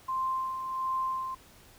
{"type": "tone with tremolo", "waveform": "sine", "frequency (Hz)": 1046.5, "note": "C6", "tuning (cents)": 0, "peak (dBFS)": -27, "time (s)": [0.08, 1.35], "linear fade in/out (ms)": 10, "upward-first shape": "sine", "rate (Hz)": 1.4, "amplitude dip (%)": 50, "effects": ["pink hiss -56 dBFS RMS until 1.78 s"]}